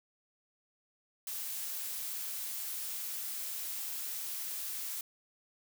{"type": "noise", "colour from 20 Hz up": "blue", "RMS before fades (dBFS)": -39, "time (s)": [1.27, 5.01], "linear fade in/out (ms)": 2, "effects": []}